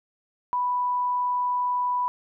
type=tone; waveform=sine; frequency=987.8 Hz; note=B5; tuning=in tune; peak=-22 dBFS; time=0.53-2.08 s; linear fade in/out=0 ms; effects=none